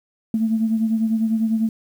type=beating tone pair; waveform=sine; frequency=221.5 / 231.5 Hz; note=A3 / A#3; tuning=+12 / -12 cents; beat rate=10 Hz; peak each=-17 / -25 dBFS; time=0.34-1.69 s; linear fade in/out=2 ms; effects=tanh soft clip ceiling -10 dBFS + 8-bit